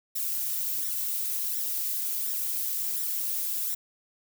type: noise with flanger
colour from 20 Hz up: violet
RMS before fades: -30 dBFS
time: 0.15-3.75 s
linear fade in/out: 10 ms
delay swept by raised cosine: 0.53 to 3.93 ms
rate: 1.4 Hz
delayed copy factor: +0.65
effects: none